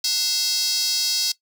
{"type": "tone with high-pass filter", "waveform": "square", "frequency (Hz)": 296.4, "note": "D4", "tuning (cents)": 16, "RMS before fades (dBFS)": -22, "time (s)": [0.04, 1.32], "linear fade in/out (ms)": 5, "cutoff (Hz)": 4700, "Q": 5.2, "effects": ["noise-tail reverb RT60 0.1 s tail -18 dB re dry"]}